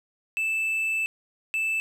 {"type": "tone pair in turn", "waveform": "triangle", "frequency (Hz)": [2637, 2637], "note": ["E7", "E7"], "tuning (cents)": [0, 0], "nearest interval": "unison", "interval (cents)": 0, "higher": "neither", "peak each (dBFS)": -22, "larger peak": "neither", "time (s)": [[0.37, 1.06], [1.54, 1.8]], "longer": "first", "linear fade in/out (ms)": 0, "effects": []}